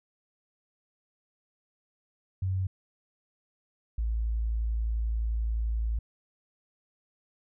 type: tone pair in turn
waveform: sine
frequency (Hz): 94.1 / 55.74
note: F#2 / A1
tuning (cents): +30 / +23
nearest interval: major sixth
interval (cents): 907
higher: first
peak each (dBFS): -26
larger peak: neither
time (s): 2.42-2.67 / 3.98-5.99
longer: second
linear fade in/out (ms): 5
effects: none